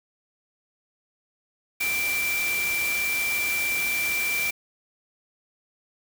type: tone in noise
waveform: sine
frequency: 2349 Hz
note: D7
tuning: in tune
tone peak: -24 dBFS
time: 1.8-4.51 s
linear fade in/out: 10 ms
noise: white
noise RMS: -31 dBFS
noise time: 1.8-4.51 s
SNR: +4 dB
effects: none